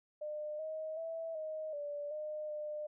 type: tone with pitch steps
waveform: sine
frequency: 603 / 629 / 655 / 625 / 582 / 609 / 602 Hz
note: D5 / D#5 / E5 / D#5 / D5 / D#5 / D5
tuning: +46 / +19 / -11 / +8 / -16 / -37 / +43 cents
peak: -38 dBFS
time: 0.21-2.87 s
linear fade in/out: 10 ms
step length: 380 ms
effects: none